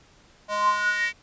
square tone with high-pass filter sweep, 207.7 Hz, G#3, in tune, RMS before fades -24 dBFS, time 0.48-1.13 s, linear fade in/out 50 ms, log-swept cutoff 750 to 2200 Hz, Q 9.5, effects pink hiss -56 dBFS RMS until 1.22 s + resampled to 16000 Hz

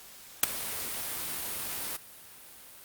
white noise with ADSR envelope, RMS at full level -17 dBFS, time 0.43-1.97 s, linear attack 4 ms, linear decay 11 ms, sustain -18 dB, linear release 9 ms, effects white hiss -50 dBFS RMS until 2.84 s + Opus 48 kbps

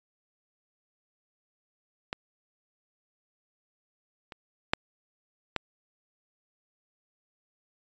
clicks, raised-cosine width 0.3 ms, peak -16 / -26 / -6 / -11 dBFS, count 4, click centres 2.129 / 4.322 / 4.735 / 5.563 s, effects resampled to 16000 Hz

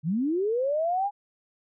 sine linear sweep, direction up, 140 to 830.6 Hz, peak -23 dBFS, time 0.03-1.11 s, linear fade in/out 50 ms, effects none

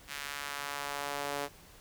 sawtooth tone with high-pass filter sweep, 142.8 Hz, D3, 48 cents flat, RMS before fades -38 dBFS, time 0.07-1.49 s, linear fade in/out 50 ms, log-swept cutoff 1900 to 490 Hz, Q 1.1, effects pink hiss -56 dBFS RMS until 1.8 s

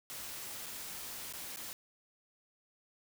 white noise with dropouts, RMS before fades -44 dBFS, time 0.1-1.73 s, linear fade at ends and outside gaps 0 ms, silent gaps 0.661-0.665 / 1.325-1.336 / 1.561-1.571 s, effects none

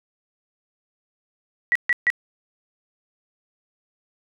sine tone bursts, 1937 Hz, B6, 34 cents flat, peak -15 dBFS, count 3, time 1.72-2.102 s, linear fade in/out 0 ms, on 34 ms, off 140 ms, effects none

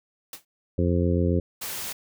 white noise with exponential decay, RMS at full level -33 dBFS, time 0.33-0.45 s, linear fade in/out 2 ms, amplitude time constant 24 ms
harmonic tone, 87.31 Hz, F2, in tune, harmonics 1 / 2 / 3 / 4 / 5 / 6, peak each -23 / -26 / -28 / -29 / -30 / -31 dBFS, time 0.78-1.4 s, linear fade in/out 5 ms
white noise, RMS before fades -33 dBFS, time 1.61-1.93 s, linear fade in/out 10 ms
effects none

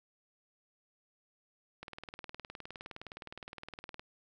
click train, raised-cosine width 0.3 ms, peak -28 dBFS, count 43, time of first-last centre 1.83-3.995 s, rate 19.4 Hz, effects none

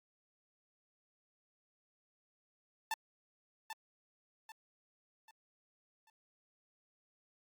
sawtooth tone with echo, 885 Hz, A5, 10 cents sharp, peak -30 dBFS, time 2.91-2.94 s, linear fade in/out 2 ms, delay 790 ms, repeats 4, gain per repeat -8 dB, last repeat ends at 6.1 s, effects Opus 48 kbps

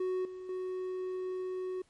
triangle tone with level steps, 370 Hz, F#4, in tune, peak -28 / -39 / -32 dBFS, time 0-1.82 s, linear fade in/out 5 ms, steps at 0.25 / 0.49 s, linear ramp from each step 2 ms, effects pink hiss -69 dBFS RMS until 1.89 s + MP3 48 kbps

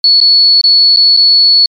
sine tone with dropouts, 4408 Hz, C#8, 11 cents flat, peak -3 dBFS, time 0.04-1.66 s, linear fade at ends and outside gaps 2 ms, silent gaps 0.203-0.212 / 0.613-0.639 / 0.962-0.97 / 1.166-1.172 s, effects MP3 96 kbps

